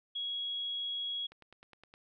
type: tone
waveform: sine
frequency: 3322 Hz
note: G#7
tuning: in tune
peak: -34 dBFS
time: 0.15-1.27 s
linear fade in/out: 10 ms
type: click train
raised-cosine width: 0.3 ms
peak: -38 dBFS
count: 7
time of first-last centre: 1.32-1.939 s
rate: 9.69 Hz
effects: none